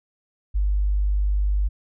sine tone, 50 Hz, G1, 35 cents sharp, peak -18 dBFS, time 0.54-1.69 s, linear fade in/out 20 ms, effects none

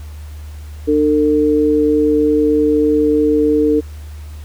sine tone pair together, 300.4 / 451.6 Hz, D4 / A4, +39 / +45 cents, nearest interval perfect fifth, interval 706 cents, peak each -13 dBFS, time 0.87-3.81 s, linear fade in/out 20 ms, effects added 75 Hz sine -28 dBFS peak until 4.44 s + pink hiss -45 dBFS RMS until 4.44 s

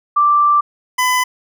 sine / 25% pulse tone pair in turn, 1174.7 / 1005.2 Hz, D6 / B5, 0 / +30 cents, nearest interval minor third, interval 270 cents, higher first, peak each -9 dBFS, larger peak neither, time 0.16-0.61 / 0.98-1.24 s, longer first, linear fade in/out 10 ms, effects none

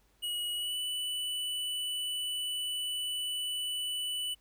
square tone with pitch glide, 2909 to 2975 Hz, F#7 to F#7, -30 to +9 cents, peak -33 dBFS, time 0.22-4.35 s, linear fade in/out 20 ms, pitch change +39 cents, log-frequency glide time 0.54-0.76 s, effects added 50 Hz sine -68 dBFS peak until 4.4 s + pink hiss -70 dBFS RMS until 4.4 s

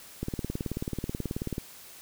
click train, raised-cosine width 3 ms, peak -18 dBFS, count 26, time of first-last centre 0.23-1.581 s, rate 18.5 Hz, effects white hiss -49 dBFS RMS until 2.01 s

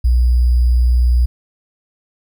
sine tone with sample-and-hold, 60.8 Hz, B1, 26 cents flat, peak -9 dBFS, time 0.04-1.26 s, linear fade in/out 10 ms, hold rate 4900 Hz, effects none

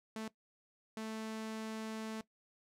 sawtooth tone bursts at uneven times, 220 Hz, A3, in tune, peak -36 dBFS, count 2, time 0.16-0.28 / 0.97-2.21 s, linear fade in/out 2 ms, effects noise-tail reverb RT60 0.1 s tail -18 dB re dry + low-pass 11000 Hz 12 dB/octave

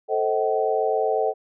sine chord, A diminished seventh, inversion none, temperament just, 440 / 528 / 633.6 / 760.3 Hz, A4 / C5 / Eb5 / Gb5, 0 / +16 / +31 / +47 cents, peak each -23 / -27 / -26 / -25 dBFS, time 0.08-1.34 s, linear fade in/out 50 ms, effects none

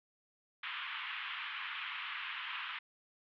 white band-pass noise, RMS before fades -42 dBFS, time 0.63-2.79 s, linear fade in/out 5 ms, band 1000 to 3200 Hz, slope 48 dB/octave, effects none

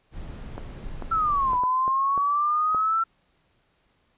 brown noise, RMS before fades -36 dBFS, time 0.11-1.61 s, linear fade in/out 50 ms
clicks, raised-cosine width 1 ms, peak -20 dBFS, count 7, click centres 0.58 / 1.023 / 1.533 / 1.636 / 1.879 / 2.177 / 2.747 s
sine exponential two-way sweep, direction down then up, 1348 to 987.8 to 1348 Hz, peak -20 dBFS, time 1.11-3.04 s, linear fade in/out 10 ms, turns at 1.57 s
effects pink hiss -67 dBFS RMS until 4.17 s + resampled to 8000 Hz

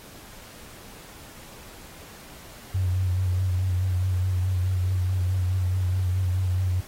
sine tone with vibrato, 92 Hz, F#2, 9 cents flat, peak -21 dBFS, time 2.74-6.81 s, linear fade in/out 10 ms, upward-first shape sine, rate 4.7 Hz, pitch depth 37 cents each way, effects pink hiss -46 dBFS RMS until 6.87 s + AAC 48 kbps

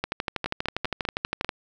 two click trains, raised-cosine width 0.3 ms, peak -10 / -11 dBFS, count 19 / 6, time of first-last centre 0.04-1.492 / 0.46-1.446 s, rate 12.4 / 5.07 Hz, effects none

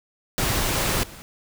pink noise with level steps, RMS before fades -23 / -42 dBFS, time 0.38-1.22 s, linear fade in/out 0 ms, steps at 1.03 s, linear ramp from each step 5 ms, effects none

